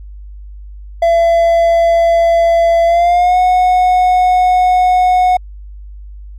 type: tone with pitch glide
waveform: triangle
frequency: 674 to 730.8 Hz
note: E5 to F#5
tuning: +38 to -22 cents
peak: -5 dBFS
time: 1.02-5.37 s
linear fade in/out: 5 ms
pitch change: +140 cents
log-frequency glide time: 2.85-3.38 s
effects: added 50 Hz sine -28 dBFS peak until 6.38 s + MP3 96 kbps